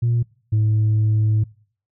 sine tone pair in turn, 118.2 / 107.97 Hz, A#2 / A2, +24 / -32 cents, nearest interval major second, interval 156 cents, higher first, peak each -14 / -12 dBFS, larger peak second, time 0.02-0.23 / 0.52-1.44 s, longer second, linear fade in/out 10 ms, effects noise-tail reverb RT60 0.5 s tail -24 dB re dry + tanh soft clip ceiling -13 dBFS

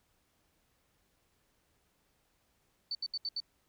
sine tone bursts, 4522 Hz, C#8, 34 cents sharp, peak -33 dBFS, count 5, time 2.91-3.402 s, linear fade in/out 2 ms, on 40 ms, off 73 ms, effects pink hiss -74 dBFS RMS until 3.68 s

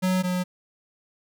square tone pair in turn, 185 / 181.3 Hz, F#3 / F#3, 0 / -35 cents, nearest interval unison, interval 35 cents, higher first, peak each -21 / -24 dBFS, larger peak first, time 0.02-0.23 / 0.23-0.44 s, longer neither, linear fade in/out 20 ms, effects none

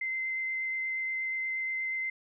sine tone with vibrato, 2071 Hz, C7, 18 cents flat, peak -30 dBFS, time 0.01-2.1 s, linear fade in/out 5 ms, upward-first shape sine, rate 8.4 Hz, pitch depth 8 cents each way, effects none

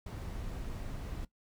brown noise, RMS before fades -40 dBFS, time 0.06-1.25 s, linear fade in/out 5 ms, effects noise-tail reverb RT60 0.1 s tail -17 dB re dry

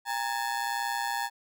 30% pulse ring-modulated tone, 868 Hz, A5, 24 cents flat, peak -23 dBFS, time 0.05-1.3 s, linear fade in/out 50 ms, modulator 60.8 Hz, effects none

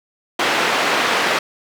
white band-pass noise, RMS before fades -18 dBFS, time 0.39-1.39 s, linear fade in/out 5 ms, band 270 to 2300 Hz, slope 12 dB/octave, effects none

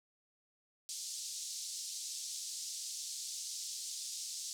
white band-pass noise, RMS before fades -43 dBFS, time 0.89-4.53 s, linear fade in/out 0 ms, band 4300 to 7900 Hz, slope 24 dB/octave, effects none

